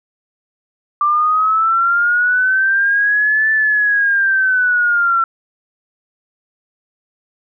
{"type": "linear two-way sweep", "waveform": "sine", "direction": "up then down", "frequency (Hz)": [1174.7, 1760, 1346], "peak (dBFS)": -11, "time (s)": [1.01, 5.24], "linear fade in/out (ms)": 2, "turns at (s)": 3.51, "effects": []}